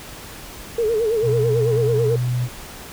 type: tone with vibrato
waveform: sine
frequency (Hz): 445.9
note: A4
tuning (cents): +23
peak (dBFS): -16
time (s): 0.78-2.16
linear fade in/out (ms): 5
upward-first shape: sine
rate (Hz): 9.1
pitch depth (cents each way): 100
type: tone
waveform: sine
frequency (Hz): 123.47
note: B2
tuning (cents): 0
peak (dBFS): -18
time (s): 1.22-2.49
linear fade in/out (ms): 50
effects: tanh soft clip ceiling -8 dBFS + pink hiss -37 dBFS RMS until 2.92 s